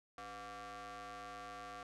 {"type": "ring-modulated tone", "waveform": "sawtooth", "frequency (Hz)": 220, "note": "A3", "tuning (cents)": 0, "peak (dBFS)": -40, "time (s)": [0.18, 1.83], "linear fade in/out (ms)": 2, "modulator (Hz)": 937, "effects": ["low-pass 8000 Hz 12 dB/octave"]}